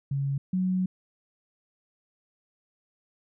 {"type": "tone pair in turn", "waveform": "sine", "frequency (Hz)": [138.6, 185.01], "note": ["C#3", "F#3"], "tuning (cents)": [0, 0], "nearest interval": "perfect fourth", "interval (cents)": 500, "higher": "second", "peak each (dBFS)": [-25, -23], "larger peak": "second", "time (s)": [[0.11, 0.38], [0.53, 0.86]], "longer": "second", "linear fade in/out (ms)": 5, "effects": []}